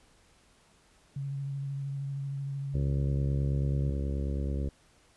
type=tone with vibrato; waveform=sine; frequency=138.59 Hz; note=C#3; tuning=in tune; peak=-32 dBFS; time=1.16-3.9 s; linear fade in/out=5 ms; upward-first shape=triangle; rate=13 Hz; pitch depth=24 cents each way
type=harmonic tone; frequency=69.3 Hz; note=C#2; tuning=in tune; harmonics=1 / 2 / 3 / 4 / 5 / 6 / 7 / 8; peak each=-30 / -36 / -40 / -42 / -44 / -46 / -47 / -48 dBFS; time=2.74-4.69 s; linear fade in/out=5 ms
effects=pink hiss -63 dBFS RMS until 5.16 s + resampled to 24000 Hz